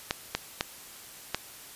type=clicks; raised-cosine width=0.2 ms; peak=-9 dBFS; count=4; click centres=0.109 / 0.35 / 0.609 / 1.346 s; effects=white hiss -47 dBFS RMS until 1.75 s + resampled to 32000 Hz